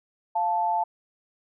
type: tone pair together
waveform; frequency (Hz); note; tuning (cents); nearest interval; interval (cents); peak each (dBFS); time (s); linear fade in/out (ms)
sine; 697 / 878.2; F5 / A5; -4 / -4; major third; 400; -27 / -23; 0.35-0.84; 10
effects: none